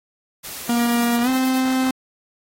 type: noise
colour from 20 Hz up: white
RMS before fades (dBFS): -33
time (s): 0.43-1.17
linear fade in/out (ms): 20
type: tone with pitch glide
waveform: 45% pulse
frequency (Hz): 237 to 259.9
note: A#3 to C4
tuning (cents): +29 to -11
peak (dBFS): -17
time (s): 0.69-1.91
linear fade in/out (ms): 5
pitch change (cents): +160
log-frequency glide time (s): 1.22-1.29
type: noise with tremolo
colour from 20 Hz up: violet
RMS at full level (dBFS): -31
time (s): 0.8-1.63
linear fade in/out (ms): 50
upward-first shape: sine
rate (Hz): 9.4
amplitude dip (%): 90
effects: AAC 48 kbps